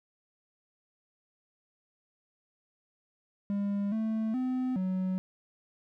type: tone with pitch steps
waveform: triangle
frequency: 201.4 / 220.6 / 255.4 / 186.4 Hz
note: G3 / A3 / C4 / F#3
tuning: +47 / +5 / -42 / +13 cents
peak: -26 dBFS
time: 3.5-5.18 s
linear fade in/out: 0 ms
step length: 420 ms
effects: none